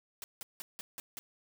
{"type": "noise bursts", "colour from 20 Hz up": "white", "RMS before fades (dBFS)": -43, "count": 6, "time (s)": [0.22, 1.19], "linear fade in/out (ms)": 0, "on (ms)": 20, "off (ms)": 170, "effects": []}